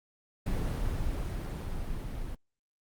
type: noise with level ramp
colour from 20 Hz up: brown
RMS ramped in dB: -29 to -37 dBFS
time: 0.46-2.35 s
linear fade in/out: 5 ms
effects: Opus 24 kbps